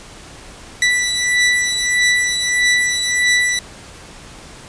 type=beating tone pair; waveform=sawtooth; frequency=1968 / 1969.6 Hz; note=B6 / B6; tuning=-7 / -5 cents; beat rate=1.6 Hz; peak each=-15 / -12 dBFS; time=0.82-3.59 s; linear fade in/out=2 ms; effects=pink hiss -38 dBFS RMS until 4.68 s + resampled to 22050 Hz